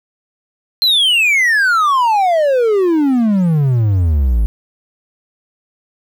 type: exponential sweep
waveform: triangle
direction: down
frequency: 4188 to 51.91 Hz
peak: -8 dBFS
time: 0.82-4.46 s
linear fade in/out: 0 ms
effects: 8-bit